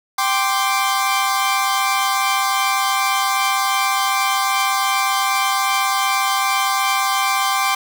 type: chord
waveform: sawtooth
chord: G suspended fourth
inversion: none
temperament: equal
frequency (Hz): 784 / 1046.5 / 1174.7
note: G5 / C6 / D6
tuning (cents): 0 / 0 / 0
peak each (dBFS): -17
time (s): 0.18-7.75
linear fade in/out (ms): 5
effects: none